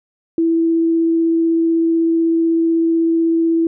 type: tone with vibrato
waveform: sine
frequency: 330 Hz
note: E4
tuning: 2 cents sharp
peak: -12 dBFS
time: 0.38-3.67 s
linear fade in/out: 2 ms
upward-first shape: triangle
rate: 16 Hz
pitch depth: 8 cents each way
effects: none